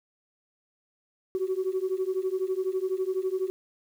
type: beating tone pair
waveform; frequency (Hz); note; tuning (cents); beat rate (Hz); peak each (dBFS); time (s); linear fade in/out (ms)
sine; 370 / 382; F#4 / G4; 0 / -45; 12; -28; 1.35-3.5; 0
effects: tanh soft clip ceiling -20 dBFS + 9-bit